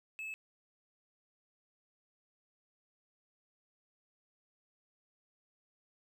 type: tone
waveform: triangle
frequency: 2600 Hz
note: E7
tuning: 24 cents flat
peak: -38 dBFS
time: 0.19-0.34 s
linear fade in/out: 0 ms
effects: none